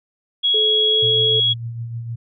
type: tone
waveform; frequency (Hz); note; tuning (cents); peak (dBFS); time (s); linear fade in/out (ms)
sine; 3327; G#7; +2; -14; 0.43-1.54; 20
type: tone with pitch glide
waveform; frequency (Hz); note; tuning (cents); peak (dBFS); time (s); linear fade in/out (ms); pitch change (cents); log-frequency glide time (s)
sine; 431 to 438.5; A4 to A4; -36 to -6; -21; 0.54-1.4; 5; +30; 0.88-1.05
type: tone with tremolo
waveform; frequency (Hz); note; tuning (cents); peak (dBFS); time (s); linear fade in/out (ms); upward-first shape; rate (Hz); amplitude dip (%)
sine; 116.54; A#2; 0; -23; 1.02-2.16; 10; triangle; 6.6; 50
effects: none